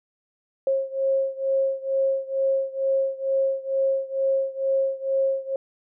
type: beating tone pair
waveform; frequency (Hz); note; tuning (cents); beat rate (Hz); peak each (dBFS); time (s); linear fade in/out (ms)
sine; 538 / 540.2; C5 / C#5; +48 / -45; 2.2; -23 / -25; 0.67-5.56; 2
effects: none